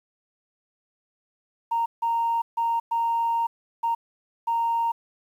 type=tone bursts at uneven times; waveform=sine; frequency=926 Hz; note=A#5; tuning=12 cents flat; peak=-20 dBFS; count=6; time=1.71-1.86 / 2.02-2.42 / 2.57-2.8 / 2.91-3.47 / 3.83-3.95 / 4.47-4.92 s; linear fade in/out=10 ms; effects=tanh soft clip ceiling -17 dBFS + 9-bit